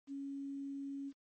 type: tone with quantisation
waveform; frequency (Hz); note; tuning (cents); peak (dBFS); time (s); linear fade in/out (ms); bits
sine; 277.2; C#4; 0; -40; 0.07-1.13; 50; 11
effects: MP3 32 kbps